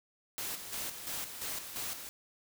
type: noise with tremolo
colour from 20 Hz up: white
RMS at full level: -38 dBFS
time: 0.38-2.09 s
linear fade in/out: 0 ms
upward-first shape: square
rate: 2.9 Hz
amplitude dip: 55%
effects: none